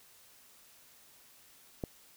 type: click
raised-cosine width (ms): 2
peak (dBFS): -21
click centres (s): 1.838
effects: white hiss -60 dBFS RMS until 2.16 s